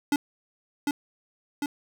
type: tone with echo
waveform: square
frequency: 288.2 Hz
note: D4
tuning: 33 cents flat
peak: -21 dBFS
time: 0.12-0.16 s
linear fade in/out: 2 ms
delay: 750 ms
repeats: 2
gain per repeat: -3 dB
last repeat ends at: 1.66 s
effects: none